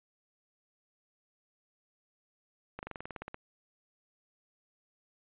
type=slowing click train; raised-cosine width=0.5 ms; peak=-25 dBFS; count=12; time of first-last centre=2.79-3.344 s; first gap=39 ms; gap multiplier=1.05; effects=resampled to 8000 Hz